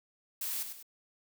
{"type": "noise with echo", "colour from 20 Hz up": "blue", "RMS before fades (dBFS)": -36, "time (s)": [0.41, 0.63], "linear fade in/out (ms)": 5, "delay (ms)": 99, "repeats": 2, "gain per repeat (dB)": -7, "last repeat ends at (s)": 0.828, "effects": []}